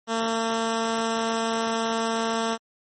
10% pulse tone, 226.7 Hz, A#3, 48 cents flat, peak -15 dBFS, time 0.07-2.58 s, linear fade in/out 50 ms, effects MP3 32 kbps

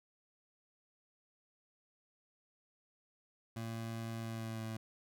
25% pulse tone with pitch glide, 113.8 to 111.39 Hz, A#2 to A2, -41 to +22 cents, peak -36 dBFS, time 3.56-4.77 s, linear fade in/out 5 ms, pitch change -37 cents, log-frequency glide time 4.18-4.66 s, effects none

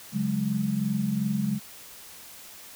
sine chord, C# suspended fourth, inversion none, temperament equal with one note detuned, 140.44 / 185 / 207.7 Hz, C#3 / F#3 / G#3, +23 / 0 / 0 cents, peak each -31 / -30 / -26 dBFS, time 0.12-1.6 s, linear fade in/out 50 ms, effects white hiss -46 dBFS RMS until 2.75 s

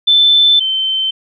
sine tone pair in turn, 3528 / 3090 Hz, A7 / G7, +4 / -26 cents, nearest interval major second, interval 230 cents, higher first, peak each -6 / -13 dBFS, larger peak first, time 0.07-0.6 / 0.6-1.11 s, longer first, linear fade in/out 10 ms, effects none

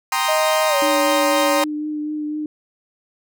sawtooth chord, C minor seventh, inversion second, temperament equal, 784 / 932.3 / 1046.5 / 1244.5 Hz, G5 / Bb5 / C6 / Eb6, 0 / 0 / 0 / 0 cents, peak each -21 / -19 / -19 / -21 dBFS, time 0.12-1.64 s, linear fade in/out 2 ms
sine tone with pitch glide, 625 to 563.3 Hz, D#5 to C#5, +8 to +28 cents, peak -18 dBFS, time 0.28-1.64 s, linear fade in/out 10 ms, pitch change -180 cents, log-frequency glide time 0.68-0.76 s
sine tone with vibrato, 302 Hz, D4, 48 cents sharp, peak -22 dBFS, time 0.82-2.46 s, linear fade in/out 2 ms, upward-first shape triangle, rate 4 Hz, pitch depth 19 cents each way
effects none

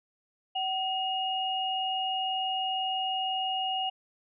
sine tone pair together, 757 / 2863 Hz, F#5 / F7, +39 / +42 cents, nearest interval octave + major seventh, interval 2303 cents, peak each -30 / -31 dBFS, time 0.55-3.9 s, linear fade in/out 10 ms, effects none

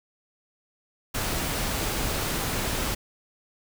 pink noise, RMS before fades -28 dBFS, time 1.14-2.95 s, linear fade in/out 10 ms, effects none

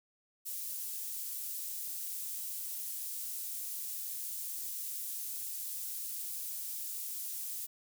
pink high-pass noise, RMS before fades -40 dBFS, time 0.45-7.67 s, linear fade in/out 20 ms, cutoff 11000 Hz, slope 12 dB/octave, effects none

